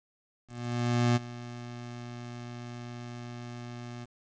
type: tone with ADSR envelope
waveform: 25% pulse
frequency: 120.5 Hz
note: B2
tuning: 42 cents flat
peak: -18 dBFS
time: 0.47-4.06 s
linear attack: 690 ms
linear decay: 23 ms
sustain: -17 dB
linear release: 28 ms
effects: resampled to 16000 Hz + 9-bit